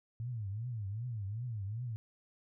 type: tone with vibrato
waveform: sine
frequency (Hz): 110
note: A2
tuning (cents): 0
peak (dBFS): -36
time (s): 0.2-1.96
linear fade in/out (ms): 0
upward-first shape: triangle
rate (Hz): 2.6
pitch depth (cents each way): 260
effects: none